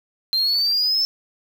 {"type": "exponential sweep", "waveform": "triangle", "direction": "up", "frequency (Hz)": [4126, 5320], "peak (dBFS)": -15, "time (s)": [0.33, 1.05], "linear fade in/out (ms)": 0, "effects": ["tanh soft clip ceiling -12 dBFS", "7-bit"]}